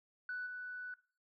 sine tone with level steps, 1487 Hz, F#6, 8 cents sharp, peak -37 / -41 dBFS, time 0.29-0.94 s, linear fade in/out 2 ms, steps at 0.46 s, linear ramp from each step 10 ms, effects noise-tail reverb RT60 0.4 s tail -20 dB re dry + tanh soft clip ceiling -34 dBFS

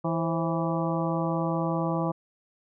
harmonic tone with a mistuned harmonic, 164.81 Hz, E3, in tune, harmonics 1 / 2 / 3 / 4 / 5 / 6 / 7, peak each -28 / -31 / -33 / -34 / -35 / -36 / -36 dBFS, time 0.04-2.12 s, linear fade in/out 10 ms, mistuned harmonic 3, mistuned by +100 cents, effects none

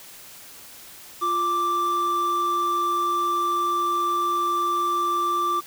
triangle tone pair together, 348.9 / 1174.7 Hz, F4 / D6, -2 / 0 cents, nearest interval octave + major sixth, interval 2102 cents, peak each -29 / -19 dBFS, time 1.21-5.61 s, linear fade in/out 20 ms, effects white hiss -44 dBFS RMS until 5.66 s

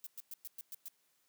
violet noise bursts, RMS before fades -45 dBFS, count 7, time 0.04-0.882 s, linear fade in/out 0 ms, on 26 ms, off 110 ms, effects white hiss -75 dBFS RMS until 1.28 s + high-pass 150 Hz 12 dB/octave

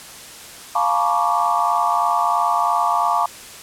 sine tone cluster, 700 / 864 / 953 / 1111 / 1174 Hz, F5 / A5 / A#5 / C#6 / D6, +4 / -32 / +38 / +4 / -1 cents, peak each -22 dBFS, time 0.75-3.26 s, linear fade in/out 5 ms, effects white hiss -38 dBFS RMS until 3.62 s + low-pass 11000 Hz 12 dB/octave

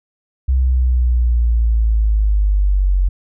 sine linear sweep, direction down, 65.41 to 45.58 Hz, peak -11 dBFS, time 0.48-3.09 s, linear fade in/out 10 ms, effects none

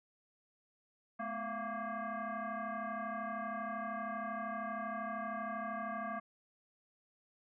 sine tone with frequency modulation, 246.9 Hz, B3, in tune, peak -37 dBFS, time 1.19-6.2 s, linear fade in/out 10 ms, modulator 461 Hz, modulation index 2.9, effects none

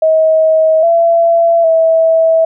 sine tone with pitch steps, 636 / 673 / 651 Hz, D#5 / E5 / E5, +38 / +36 / -22 cents, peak -6 dBFS, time 0.02-2.45 s, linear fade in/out 5 ms, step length 810 ms, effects none

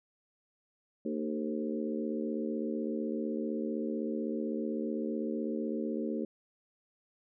harmonic tone with a mistuned harmonic, 75.8 Hz, D#2, 45 cents flat, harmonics 3 / 4 / 5 / 6 / 7, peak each -35 / -37 / -39 / -41 / -42 dBFS, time 1.05-6.25 s, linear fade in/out 5 ms, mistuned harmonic 5, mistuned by +35 cents, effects none

